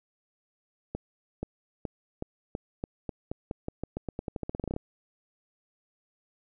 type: accelerating click train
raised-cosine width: 2 ms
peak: -19 dBFS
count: 25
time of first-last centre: 0.95-4.764 s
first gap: 480 ms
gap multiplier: 0.88
effects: none